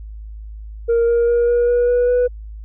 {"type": "tone with pitch steps", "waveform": "sine", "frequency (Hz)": [466.2, 470.5, 474.9, 479.3, 483.8, 488.2, 492.8], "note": ["A#4", "A#4", "A#4", "A#4", "B4", "B4", "B4"], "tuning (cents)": [0, 16, 32, 48, -36, -20, -4], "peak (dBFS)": -10, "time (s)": [0.88, 2.28], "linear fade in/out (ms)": 20, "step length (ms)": 200, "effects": ["tanh soft clip ceiling -11 dBFS", "added 53 Hz sine -30 dBFS peak until 2.64 s"]}